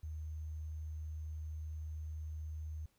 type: tone with sample-and-hold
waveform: sine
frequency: 77.78 Hz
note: D#2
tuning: in tune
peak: -40 dBFS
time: 0.03-2.86 s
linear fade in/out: 5 ms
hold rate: 6300 Hz
effects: pink hiss -75 dBFS RMS until 2.98 s